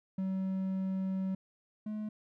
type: tone pair in turn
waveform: triangle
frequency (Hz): 190 / 213.3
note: F#3 / G#3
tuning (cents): +46 / +46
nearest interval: major second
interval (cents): 200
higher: second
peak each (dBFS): -29 / -33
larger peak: first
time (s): 0.18-1.35 / 1.86-2.09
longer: first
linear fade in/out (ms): 5
effects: none